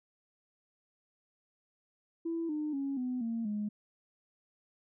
sine tone with pitch steps, 331.9 / 302.6 / 275.9 / 251.5 / 229.3 / 209.1 Hz, E4 / D#4 / C#4 / B3 / A#3 / G#3, +12 / -48 / -8 / +32 / -28 / +12 cents, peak -31 dBFS, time 2.25-3.69 s, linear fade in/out 10 ms, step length 240 ms, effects tanh soft clip ceiling -27 dBFS

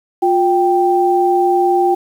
sine tone pair together, 355.1 / 784 Hz, F4 / G5, +29 / 0 cents, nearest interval octave + major second, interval 1371 cents, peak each -13 dBFS, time 0.22-1.95 s, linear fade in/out 10 ms, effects 7-bit

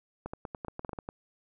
clicks, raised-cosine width 1 ms, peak -23 dBFS, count 12, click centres 0.26 / 0.335 / 0.452 / 0.548 / 0.648 / 0.683 / 0.794 / 0.848 / 0.893 / 0.932 / 0.988 / 1.089 s, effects none

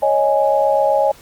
sine chord, C# suspended second, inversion none, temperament equal, 554.4 / 622.3 / 830.6 Hz, C#5 / D#5 / G#5, 0 / 0 / 0 cents, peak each -16 / -17 / -17 dBFS, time 0.02-1.12 s, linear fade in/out 10 ms, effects pink hiss -45 dBFS RMS until 1.21 s + Opus 32 kbps

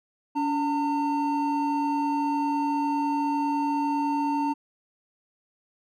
triangle tone pair together, 285.7 / 907 Hz, D4 / A#5, -48 / -48 cents, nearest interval octave + minor sixth, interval 2000 cents, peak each -24 dBFS, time 0.35-4.54 s, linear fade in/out 20 ms, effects none

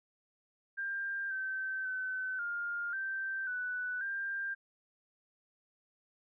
sine tone with pitch steps, 1593 / 1545 / 1520 / 1410 / 1562 / 1489 / 1591 Hz, G6 / G6 / F#6 / F6 / G6 / F#6 / G6, +27 / -26 / +46 / +16 / -7 / +11 / +25 cents, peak -34 dBFS, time 0.77-4.55 s, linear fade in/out 20 ms, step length 540 ms, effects none

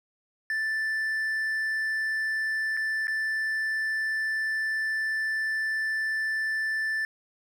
triangle tone with dropouts, 1763 Hz, A6, 3 cents sharp, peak -24 dBFS, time 0.5-7.05 s, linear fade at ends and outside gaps 1 ms, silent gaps 2.768-2.772 / 3.071-3.08 s, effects none

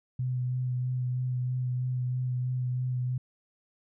sine tone with vibrato, 126.1 Hz, B2, 36 cents sharp, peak -27 dBFS, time 0.19-3.18 s, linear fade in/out 5 ms, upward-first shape sine, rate 3.1 Hz, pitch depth 16 cents each way, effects none

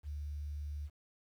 sine tone with quantisation, 73.42 Hz, D2, in tune, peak -38 dBFS, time 0.03-0.9 s, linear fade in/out 50 ms, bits 11, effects none

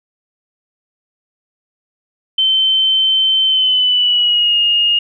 sine tone with pitch glide, 3088 to 2848 Hz, G7 to F7, -27 to +33 cents, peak -10 dBFS, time 2.38-4.99 s, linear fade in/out 5 ms, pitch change -140 cents, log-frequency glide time 3.46-4.58 s, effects none

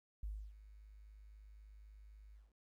sine tone with ADSR envelope, 51.91 Hz, G#1, in tune, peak -39 dBFS, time 0.23-2.53 s, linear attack 4 ms, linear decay 290 ms, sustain -16 dB, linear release 180 ms, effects 13-bit

